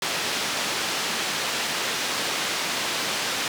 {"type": "band-pass noise", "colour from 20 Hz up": "white", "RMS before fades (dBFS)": -27, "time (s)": [0.02, 3.48], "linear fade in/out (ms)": 2, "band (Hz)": [170, 4700], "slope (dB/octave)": 12, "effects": []}